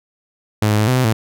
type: tone with pitch steps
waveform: sawtooth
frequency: 106.4 / 105.4 / 107.3 / 127.3 / 128.3 / 111.2 Hz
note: G#2 / G#2 / A2 / C3 / C3 / A2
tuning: +42 / +26 / -43 / -47 / -34 / +19 cents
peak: -9 dBFS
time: 0.62-1.13 s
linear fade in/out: 5 ms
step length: 85 ms
effects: none